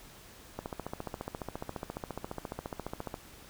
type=click train; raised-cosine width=1 ms; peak=-22 dBFS; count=38; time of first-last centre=0.59-3.142 s; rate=14.5 Hz; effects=pink hiss -53 dBFS RMS until 3.49 s